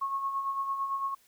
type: tone with tremolo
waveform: sine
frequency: 1094 Hz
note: C#6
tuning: 23 cents flat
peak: -27 dBFS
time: 0.01-1.15 s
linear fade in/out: 10 ms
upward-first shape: sine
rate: 8.9 Hz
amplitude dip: 50%
effects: white hiss -64 dBFS RMS until 1.27 s